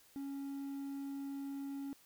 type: tone with quantisation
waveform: triangle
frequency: 277.2 Hz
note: C#4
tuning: in tune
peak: -38 dBFS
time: 0.16-1.93 s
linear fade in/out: 0 ms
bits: 11
effects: white hiss -65 dBFS RMS until 2.05 s